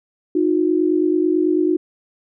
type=tone pair together; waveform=sine; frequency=311.1 / 360.2 Hz; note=D#4 / F#4; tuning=0 / -46 cents; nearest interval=minor third; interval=254 cents; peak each=-17 dBFS; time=0.35-1.77 s; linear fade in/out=5 ms; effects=none